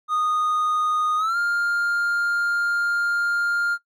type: tone with pitch glide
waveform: triangle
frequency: 1236 to 1403.5 Hz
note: D#6 to F6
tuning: -12 to +8 cents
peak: -18 dBFS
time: 0.08-3.78 s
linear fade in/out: 50 ms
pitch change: +220 cents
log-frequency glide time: 1.17-1.37 s
effects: noise-tail reverb RT60 0.1 s tail -17 dB re dry